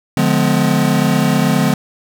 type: chord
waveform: square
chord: D diminished seventh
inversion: none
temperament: just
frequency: 146.83 / 176.2 / 211.4 / 253.7 Hz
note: D3 / F3 / Ab3 / Cb4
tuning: 0 / +16 / +31 / +47 cents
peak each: -18 dBFS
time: 0.17-1.74 s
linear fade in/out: 2 ms
effects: none